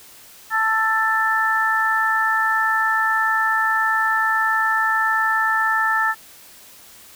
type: harmonic tone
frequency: 441.6 Hz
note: A4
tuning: 6 cents sharp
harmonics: 2 / 3 / 4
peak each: -23 / -21 / -19 dBFS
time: 0.5-6.15 s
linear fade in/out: 50 ms
effects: white hiss -45 dBFS RMS until 7.15 s